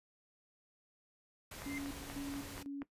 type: noise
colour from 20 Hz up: pink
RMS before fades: -48 dBFS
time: 1.51-2.63 s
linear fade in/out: 5 ms
type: tone with exponential growth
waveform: triangle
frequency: 2090 Hz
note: C7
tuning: 2 cents flat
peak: -38 dBFS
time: 1.52-1.78 s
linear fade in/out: 0 ms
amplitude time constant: 56 ms
type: click train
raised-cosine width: 0.5 ms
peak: -32 dBFS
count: 6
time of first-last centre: 1.62-2.819 s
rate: 4.17 Hz
type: tone with tremolo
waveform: sine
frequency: 280.6 Hz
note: C#4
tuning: 21 cents sharp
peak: -39 dBFS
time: 1.66-2.83 s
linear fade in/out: 2 ms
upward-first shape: square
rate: 2 Hz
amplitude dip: 75%
effects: noise-tail reverb RT60 0.1 s tail -17 dB re dry + resampled to 32000 Hz